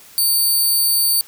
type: tone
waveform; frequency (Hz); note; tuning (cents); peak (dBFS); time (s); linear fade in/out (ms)
5% pulse; 4572; D8; -47; -7; 0.18-1.21; 0
effects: white hiss -44 dBFS RMS until 1.27 s